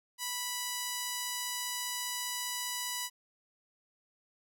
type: tone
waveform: 5% pulse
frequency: 985 Hz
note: B5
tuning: 5 cents flat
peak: -22 dBFS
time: 0.18-3.1 s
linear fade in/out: 50 ms
effects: none